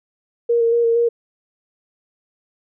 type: tone with vibrato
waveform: sine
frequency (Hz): 466.2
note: A#4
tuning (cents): 0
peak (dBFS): -13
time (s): 0.49-1.09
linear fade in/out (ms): 10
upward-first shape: square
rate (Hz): 4.3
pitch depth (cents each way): 17
effects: none